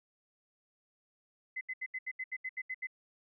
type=tone bursts; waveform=sine; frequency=2035 Hz; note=C7; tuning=49 cents flat; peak=-35 dBFS; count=11; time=1.56-2.871 s; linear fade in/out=10 ms; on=51 ms; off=75 ms; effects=none